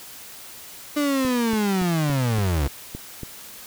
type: linear sweep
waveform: 35% pulse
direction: down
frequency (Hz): 297.8 to 65.41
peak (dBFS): -18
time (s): 0.96-2.68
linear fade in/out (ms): 10
type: click train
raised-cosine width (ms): 3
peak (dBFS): -19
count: 8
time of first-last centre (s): 1.25-3.233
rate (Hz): 3.53
effects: white hiss -41 dBFS RMS until 3.66 s

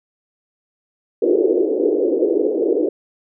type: band-pass noise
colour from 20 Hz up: white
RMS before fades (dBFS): -17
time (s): 1.22-2.89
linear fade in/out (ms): 5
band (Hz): 320 to 470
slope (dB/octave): 48
effects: none

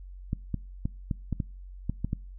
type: clicks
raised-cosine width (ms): 5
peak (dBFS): -16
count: 9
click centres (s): 0.331 / 0.543 / 0.855 / 1.112 / 1.327 / 1.402 / 1.896 / 2.046 / 2.131
effects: noise-tail reverb RT60 0.4 s tail -25 dB re dry + added 46 Hz sine -41 dBFS peak until 2.38 s

